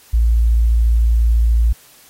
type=tone; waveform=sine; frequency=57 Hz; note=A#1; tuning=38 cents flat; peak=-10 dBFS; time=0.13-1.73 s; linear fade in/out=10 ms; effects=white hiss -47 dBFS RMS until 2.09 s + AAC 48 kbps

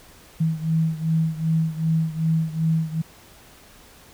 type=beating tone pair; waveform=sine; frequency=160.2 / 162.8 Hz; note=E3 / E3; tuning=-49 / -21 cents; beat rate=2.6 Hz; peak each=-21 / -24 dBFS; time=0.4-3.02 s; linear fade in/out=10 ms; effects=pink hiss -49 dBFS RMS until 4.13 s

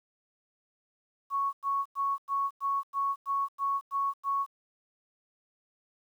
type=tone bursts; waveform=sine; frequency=1108.7 Hz; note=C#6; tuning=in tune; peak=-26 dBFS; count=10; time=1.3-4.464 s; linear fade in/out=50 ms; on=230 ms; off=96 ms; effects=10-bit

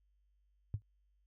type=tone with exponential decay; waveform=sine; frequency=103.83 Hz; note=G#2; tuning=in tune; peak=-29 dBFS; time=0.74-0.82 s; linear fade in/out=0 ms; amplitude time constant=16 ms; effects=added 50 Hz sine -70 dBFS peak until 1.26 s

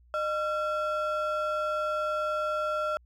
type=ring-modulated tone; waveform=triangle; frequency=987.8 Hz; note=B5; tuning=in tune; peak=-22 dBFS; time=0.14-2.97 s; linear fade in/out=0 ms; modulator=377 Hz; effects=added 60 Hz sine -56 dBFS peak until 3.05 s

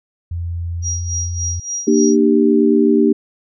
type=tone; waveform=sine; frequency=85.4 Hz; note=F2; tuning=38 cents flat; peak=-20 dBFS; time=0.31-1.6 s; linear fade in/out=5 ms
type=tone with tremolo; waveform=sine; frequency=5730 Hz; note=F8; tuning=44 cents sharp; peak=-19 dBFS; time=0.82-2.17 s; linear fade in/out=50 ms; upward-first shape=sine; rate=3.5 Hz; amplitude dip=80%
type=chord; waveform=sine; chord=G minor; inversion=first; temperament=equal with one note detuned; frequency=233.1 / 301.2 / 392 Hz; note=Bb3 / D4 / G4; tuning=0 / +44 / 0 cents; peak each=-14 dBFS; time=1.87-3.13 s; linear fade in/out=10 ms
effects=none

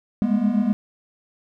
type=tone cluster; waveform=triangle; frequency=203.1 / 211.3 / 241.8 Hz; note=G#3 / G#3 / B3; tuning=-38 / +30 / -36 cents; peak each=-20 dBFS; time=0.22-0.73 s; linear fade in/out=0 ms; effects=none

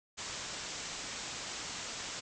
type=low-pass noise; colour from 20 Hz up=white; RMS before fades=-42 dBFS; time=0.17-2.21 s; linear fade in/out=20 ms; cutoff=7800 Hz; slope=96 dB/octave; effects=none

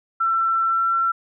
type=tone with pitch glide; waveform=sine; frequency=1343 to 1352.3 Hz; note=E6 to E6; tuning=+32 to +44 cents; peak=-17 dBFS; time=0.2-1.12 s; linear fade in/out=10 ms; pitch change=+12 cents; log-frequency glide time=0.67-0.86 s; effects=none

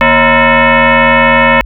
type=tone with frequency modulation; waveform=sine; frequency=630 Hz; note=D#5; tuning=21 cents sharp; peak=-4 dBFS; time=0.01-1.61 s; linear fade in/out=0 ms; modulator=392 Hz; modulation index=4.8; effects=added 50 Hz sine -22 dBFS peak until 1.65 s

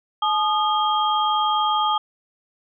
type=tone cluster; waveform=sine; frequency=856 / 1229 / 3222 Hz; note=A5 / D#6 / G7; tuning=-48 / -22 / +47 cents; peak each=-21 / -21 / -26 dBFS; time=0.22-1.98 s; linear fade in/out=5 ms; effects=none

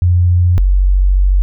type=tone pair in turn; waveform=sine; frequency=88.6 / 46.93 Hz; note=F2 / F#1; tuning=+25 / +25 cents; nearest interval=major seventh; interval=1100 cents; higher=first; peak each=-7 dBFS; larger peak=neither; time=0.02-0.58 / 0.58-1.42 s; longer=second; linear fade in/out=0 ms; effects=none

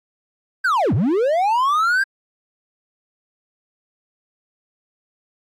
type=linear two-way sweep; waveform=triangle; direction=down then up; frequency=1615 to 87.31 to 1615 Hz; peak=-13 dBFS; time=0.64-2.04 s; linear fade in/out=10 ms; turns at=0.94 s; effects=AAC 48 kbps

